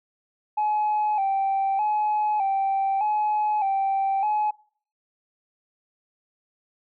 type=tone with vibrato; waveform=sine; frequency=813 Hz; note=G#5; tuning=37 cents flat; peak=-19 dBFS; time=0.57-4.51 s; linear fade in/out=10 ms; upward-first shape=square; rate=0.82 Hz; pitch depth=71 cents each way; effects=noise-tail reverb RT60 0.5 s tail -24 dB re dry + tanh soft clip ceiling -18 dBFS